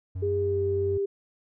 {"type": "tone", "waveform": "triangle", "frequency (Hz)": 92.5, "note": "F#2", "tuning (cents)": 0, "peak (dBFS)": -28, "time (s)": [0.15, 0.98], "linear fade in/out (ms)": 10}
{"type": "tone with pitch glide", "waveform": "sine", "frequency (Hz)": [406.1, 397.1], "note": ["G#4", "G4"], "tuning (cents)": [-39, 22], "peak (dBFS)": -24, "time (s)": [0.22, 1.06], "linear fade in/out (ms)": 10, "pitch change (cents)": -39, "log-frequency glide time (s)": [0.37, 0.62]}
{"effects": []}